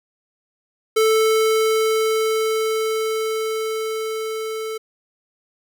square tone with level ramp, 440 Hz, A4, in tune, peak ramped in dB -14 to -26 dBFS, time 0.96-4.78 s, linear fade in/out 10 ms, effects none

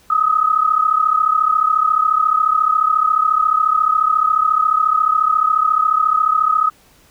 sine tone pair together, 1244.5 / 1278.7 Hz, D#6 / D#6, 0 / +47 cents, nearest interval unison, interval 47 cents, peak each -15 dBFS, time 0.1-6.7 s, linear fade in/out 5 ms, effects pink hiss -51 dBFS RMS until 7.1 s

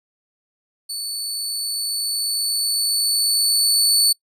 25% pulse tone with level ramp, 4473 Hz, C#8, 15 cents sharp, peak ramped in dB -21 to -8 dBFS, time 0.89-4.13 s, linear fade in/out 10 ms, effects noise-tail reverb RT60 0.1 s tail -26 dB re dry

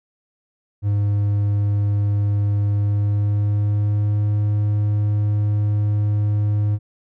triangle tone with pitch glide, 102.3 to 104.21 Hz, G#2 to G#2, -26 to +6 cents, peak -14 dBFS, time 0.82-6.79 s, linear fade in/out 50 ms, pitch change +32 cents, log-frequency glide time 2.73-4.28 s, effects none

